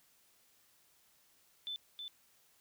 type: tone with echo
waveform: sine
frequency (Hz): 3520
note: A7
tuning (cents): 0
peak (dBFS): -38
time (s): 1.67-1.76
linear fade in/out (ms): 0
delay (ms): 320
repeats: 1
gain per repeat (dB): -4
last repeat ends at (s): 2.08
effects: white hiss -69 dBFS RMS until 2.6 s